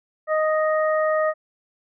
harmonic tone, 622.3 Hz, D#5, in tune, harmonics 1 / 2 / 3, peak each -19 / -25 / -29 dBFS, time 0.27-1.34 s, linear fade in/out 50 ms, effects none

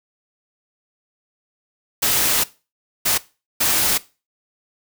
white noise bursts at uneven times, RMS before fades -18 dBFS, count 3, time 2.02-2.44 / 3.05-3.18 / 3.6-3.98 s, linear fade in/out 10 ms, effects noise-tail reverb RT60 0.3 s tail -19 dB re dry

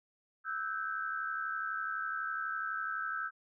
sine tone cluster, 1309 / 1510 / 1582 Hz, E6 / F#6 / G6, -13 / +35 / +15 cents, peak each -37 / -39 / -40 dBFS, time 0.44-3.31 s, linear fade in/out 50 ms, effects none

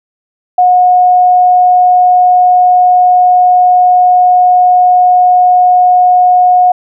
sine tone, 725 Hz, F#5, 35 cents flat, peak -3 dBFS, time 0.58-6.72 s, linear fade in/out 5 ms, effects none

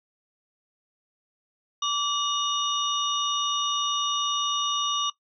sine tone cluster, 1158 / 2908 / 3659 / 5820 Hz, D6 / F#7 / A#7 / F#8, -25 / -31 / -33 / -29 cents, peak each -27 / -31 / -29 / -33 dBFS, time 1.82-5.1 s, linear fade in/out 5 ms, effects noise-tail reverb RT60 0.1 s tail -17 dB re dry

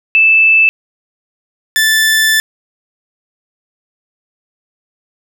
sine / sawtooth tone pair in turn, 2634 / 1758 Hz, E7 / A6, -2 / -2 cents, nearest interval perfect fifth, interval 700 cents, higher first, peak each -5 dBFS, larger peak neither, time 0.15-0.69 / 1.76-2.4 s, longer second, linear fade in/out 0 ms, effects none

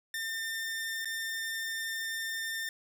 sawtooth tone with dropouts, 1803 Hz, A6, 42 cents sharp, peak -30 dBFS, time 0.14-2.69 s, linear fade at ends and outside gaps 2 ms, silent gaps 1.047-1.055 s, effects none

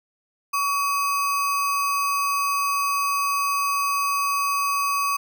sine tone with sample-and-hold, 1132 Hz, C#6, 36 cents sharp, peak -20 dBFS, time 0.53-5.17 s, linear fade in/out 10 ms, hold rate 3675 Hz, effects none

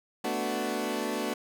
20% pulse chord, B minor seventh, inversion third, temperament equal, 220 / 246.9 / 293.7 / 370 Hz, A3 / B3 / D4 / F#4, 0 / 0 / 0 / 0 cents, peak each -30 dBFS, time 0.24-1.34 s, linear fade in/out 5 ms, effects none

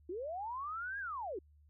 sine linear two-way sweep, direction up then down, 328.8 to 1661.2 to 328.8 Hz, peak -38 dBFS, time 0.09-1.39 s, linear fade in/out 5 ms, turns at 0.99 s, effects added 74 Hz sine -61 dBFS peak until 1.69 s

